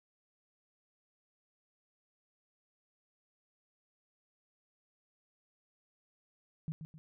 sine tone with echo, 157.8 Hz, D#3, 25 cents sharp, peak -34 dBFS, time 6.68-6.72 s, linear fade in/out 0 ms, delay 130 ms, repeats 2, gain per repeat -8 dB, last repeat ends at 6.98 s, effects none

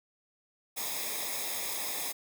white noise with comb filter, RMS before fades -35 dBFS, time 0.76-2.13 s, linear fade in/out 20 ms, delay 0.68 ms, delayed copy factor -0.75, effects none

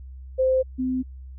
sine tone pair in turn, 520 / 256.9 Hz, C5 / C4, -11 / -32 cents, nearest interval octave, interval 1221 cents, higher first, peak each -17 / -22 dBFS, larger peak first, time 0.38-0.63 / 0.78-1.03 s, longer neither, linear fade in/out 20 ms, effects added 65 Hz sine -37 dBFS peak until 1.38 s

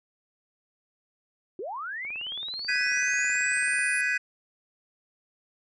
sine linear sweep, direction up, 329.6 to 9956 Hz, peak -32 dBFS, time 1.59-4.01 s, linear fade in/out 2 ms
click train, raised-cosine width 0.5 ms, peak -33 dBFS, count 33, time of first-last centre 2.05-3.789 s, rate 18.4 Hz
triangle chord, G# minor seventh, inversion third, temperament equal with one note detuned, 1518.1 / 1661.2 / 1975.5 / 2489 Hz, F#6 / G#6 / B6 / D#7, +44 / 0 / 0 / 0 cents, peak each -28 dBFS, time 2.68-4.18 s, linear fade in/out 10 ms
effects resampled to 24000 Hz

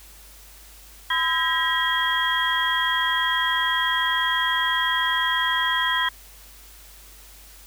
sine tone cluster, 1013 / 1302 / 1616 / 1915 / 3256 Hz, B5 / E6 / G#6 / A#6 / G#7, +44 / -22 / -48 / +46 / -35 cents, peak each -25 / -33 / -27 / -25 / -25 dBFS, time 1.1-6.09 s, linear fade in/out 5 ms, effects added 50 Hz sine -48 dBFS peak until 7.66 s + white hiss -48 dBFS RMS until 7.66 s

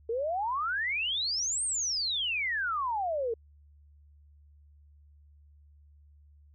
sine exponential two-way sweep, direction up then down, 439.3 to 8870 to 439.3 Hz, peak -28 dBFS, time 0.09-3.34 s, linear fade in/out 5 ms, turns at 1.64 s, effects added 73 Hz sine -55 dBFS peak until 6.54 s

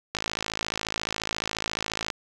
click train, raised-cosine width 0.2 ms, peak -10 dBFS, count 107, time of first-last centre 0.15-2.102 s, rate 54.3 Hz, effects none

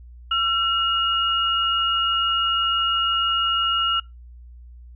sine tone pair together, 1353 / 2867 Hz, E6 / F7, +45 / +45 cents, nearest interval octave + minor second, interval 1300 cents, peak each -21 dBFS, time 0.31-4 s, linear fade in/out 5 ms, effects noise-tail reverb RT60 0.2 s tail -23 dB re dry + added 60 Hz sine -40 dBFS peak until 4.95 s

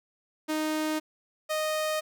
sawtooth tone pair in turn, 310 / 620 Hz, D#4 / D#5, -6 / -6 cents, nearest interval octave, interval 1200 cents, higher second, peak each -23 dBFS, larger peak neither, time 0.48-1 / 1.49-2.01 s, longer neither, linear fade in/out 20 ms, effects none

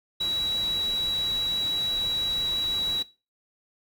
sine tone in noise, 3898 Hz, B7, 23 cents flat, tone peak -24 dBFS, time 0.2-3.03 s, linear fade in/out 10 ms, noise pink, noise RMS -40 dBFS, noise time 0.2-3.03 s, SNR +13 dB, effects noise-tail reverb RT60 0.3 s tail -18 dB re dry

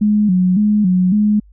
sine tone with vibrato, 196 Hz, G3, in tune, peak -10 dBFS, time 0.01-1.4 s, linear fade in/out 10 ms, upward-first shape square, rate 1.8 Hz, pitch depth 120 cents each way, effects added 50 Hz sine -42 dBFS peak until 1.52 s

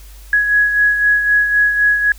sine beating tone pair, 1672 / 1675.9 Hz, G#6 / G#6, +11 / +15 cents, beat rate 3.9 Hz, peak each -11 / -20 dBFS, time 0.33-2.12 s, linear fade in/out 2 ms, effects added 50 Hz sine -35 dBFS peak until 2.18 s + white hiss -45 dBFS RMS until 2.18 s

